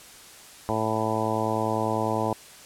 harmonic tone, 110 Hz, A2, in tune, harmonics 1 / 2 / 3 / 4 / 5 / 6 / 7 / 8 / 9, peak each -32 / -32 / -32 / -32 / -32 / -32 / -32 / -32 / -32 dBFS, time 0.69-2.33 s, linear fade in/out 0 ms, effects white hiss -47 dBFS RMS until 2.65 s + low-pass 11000 Hz 12 dB/octave

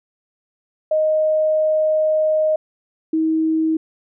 sine tone pair in turn, 622 / 318.6 Hz, D#5 / D#4, -1 / +41 cents, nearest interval octave, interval 1158 cents, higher first, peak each -14 / -15 dBFS, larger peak first, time 0.91-2.56 / 3.13-3.77 s, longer first, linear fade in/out 5 ms, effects none

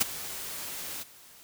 white noise with ADSR envelope, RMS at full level -21 dBFS, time 0-1.04 s, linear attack 16 ms, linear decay 15 ms, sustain -17 dB, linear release 21 ms, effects white hiss -53 dBFS RMS until 1.43 s

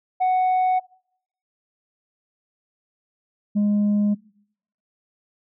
sine tone pair in turn, 741 / 206.5 Hz, F#5 / G#3, +2 / -10 cents, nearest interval octave + minor seventh, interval 2212 cents, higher first, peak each -14 / -14 dBFS, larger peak neither, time 0.2-0.8 / 3.55-4.15 s, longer neither, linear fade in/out 20 ms, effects noise-tail reverb RT60 0.7 s tail -25 dB re dry + tanh soft clip ceiling -16 dBFS

